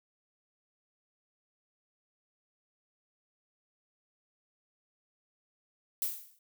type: noise with exponential decay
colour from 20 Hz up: violet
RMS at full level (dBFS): -29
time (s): 6.02-6.39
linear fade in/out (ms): 2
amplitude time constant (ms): 79
effects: none